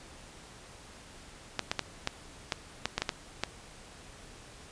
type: clicks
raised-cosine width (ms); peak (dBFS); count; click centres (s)
0.2; -11; 10; 1.593 / 1.715 / 1.793 / 2.074 / 2.522 / 2.856 / 2.98 / 3.02 / 3.092 / 3.436
effects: pink hiss -51 dBFS RMS until 4.71 s + resampled to 22050 Hz